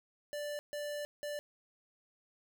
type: tone bursts at uneven times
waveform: square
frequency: 587.3 Hz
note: D5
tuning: in tune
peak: -38 dBFS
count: 3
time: 0.33-0.59 / 0.73-1.05 / 1.23-1.39 s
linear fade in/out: 0 ms
effects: none